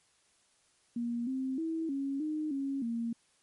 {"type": "tone with pitch steps", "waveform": "sine", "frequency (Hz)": [236.8, 262.7, 324.5, 275.3, 307.2, 274.4, 232], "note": ["A#3", "C4", "E4", "C#4", "D#4", "C#4", "A#3"], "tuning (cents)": [27, 7, -27, -12, -22, -17, -8], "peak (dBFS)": -31, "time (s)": [0.96, 3.13], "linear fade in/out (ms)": 5, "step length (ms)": 310, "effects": ["white hiss -69 dBFS RMS until 3.42 s", "MP3 48 kbps"]}